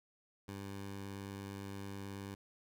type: tone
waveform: 15% pulse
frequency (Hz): 99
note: G2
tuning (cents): +18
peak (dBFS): -37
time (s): 0.48-2.35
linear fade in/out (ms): 5
effects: none